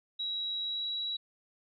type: tone with pitch glide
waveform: sine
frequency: 3871 to 3893 Hz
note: B7 to B7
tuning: -35 to -26 cents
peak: -32 dBFS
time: 0.19-1.17 s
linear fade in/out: 10 ms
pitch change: +9 cents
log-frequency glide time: 0.64-0.87 s
effects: none